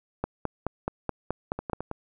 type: two click trains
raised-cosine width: 1 ms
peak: -13 / -18 dBFS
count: 8 / 4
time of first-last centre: 0.24-1.733 / 1.59-1.914 s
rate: 4.69 / 9.27 Hz
effects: none